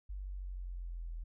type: exponential sweep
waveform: sine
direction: down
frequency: 49 to 40.82 Hz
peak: -39 dBFS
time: 0.09-1.24 s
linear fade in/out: 10 ms
effects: none